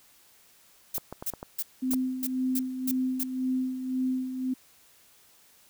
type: noise bursts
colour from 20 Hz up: violet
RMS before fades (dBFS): -30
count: 8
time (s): 0.94-3.236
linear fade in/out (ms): 5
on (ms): 42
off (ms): 280
type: clicks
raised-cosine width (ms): 1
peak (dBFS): -23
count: 6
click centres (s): 0.981 / 1.126 / 1.225 / 1.337 / 1.429 / 1.936
type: tone with tremolo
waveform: sine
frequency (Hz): 257.6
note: C4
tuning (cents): -27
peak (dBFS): -24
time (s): 1.82-4.54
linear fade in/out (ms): 10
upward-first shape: sine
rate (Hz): 1.9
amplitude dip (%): 60
effects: white hiss -59 dBFS RMS until 5.69 s